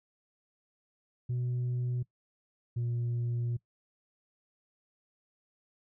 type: tone pair in turn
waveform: sine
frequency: 123.47 / 119.26 Hz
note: B2 / A#2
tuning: 0 / +40 cents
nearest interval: minor second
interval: 60 cents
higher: first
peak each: -27 dBFS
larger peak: neither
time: 1.29-2.03 / 2.76-3.57 s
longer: second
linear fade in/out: 10 ms
effects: noise-tail reverb RT60 0.1 s tail -21 dB re dry + tanh soft clip ceiling -28 dBFS